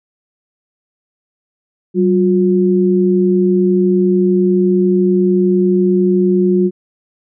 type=tone pair together; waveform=sine; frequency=190 / 358.7 Hz; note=F#3 / F4; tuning=+46 / +46 cents; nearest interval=major seventh; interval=1100 cents; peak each=-12 dBFS; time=1.94-6.71 s; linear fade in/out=50 ms; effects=none